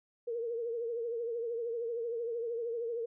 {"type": "tone with vibrato", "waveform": "sine", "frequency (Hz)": 466.2, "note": "A#4", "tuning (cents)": 0, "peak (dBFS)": -33, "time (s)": [0.27, 3.06], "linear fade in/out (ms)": 10, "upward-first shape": "triangle", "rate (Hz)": 13, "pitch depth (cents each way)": 76, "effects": []}